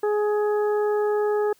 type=harmonic tone; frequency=418.8 Hz; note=G#4; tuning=15 cents sharp; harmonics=1 / 2 / 3 / 4; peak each=-20 / -30 / -35 / -38 dBFS; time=0.03-1.53 s; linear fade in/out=5 ms; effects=white hiss -60 dBFS RMS until 1.59 s